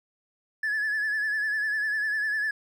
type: tone with vibrato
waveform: triangle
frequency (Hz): 1720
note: A6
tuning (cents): -40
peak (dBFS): -22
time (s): 0.63-2.51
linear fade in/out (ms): 5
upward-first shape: sine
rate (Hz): 10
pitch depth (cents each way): 53
effects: tanh soft clip ceiling -20 dBFS